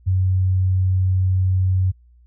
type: tone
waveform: sine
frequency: 93.3 Hz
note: F#2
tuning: 15 cents sharp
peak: -15 dBFS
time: 0.06-1.92 s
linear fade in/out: 20 ms
effects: noise-tail reverb RT60 0.1 s tail -25 dB re dry + added 60 Hz sine -48 dBFS peak until 2.26 s